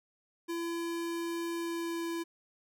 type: tone with pitch glide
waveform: square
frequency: 337.6 to 335.5 Hz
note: E4 to E4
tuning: +41 to +31 cents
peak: -34 dBFS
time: 0.48-2.24 s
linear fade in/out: 20 ms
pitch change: -10 cents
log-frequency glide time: 1.54-2.09 s
effects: none